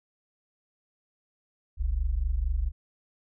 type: tone pair together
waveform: sine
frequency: 41.27 / 65.6 Hz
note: E1 / C2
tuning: +3 / +5 cents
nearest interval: minor sixth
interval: 802 cents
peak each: -27 dBFS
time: 1.77-2.72 s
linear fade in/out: 50 ms
effects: none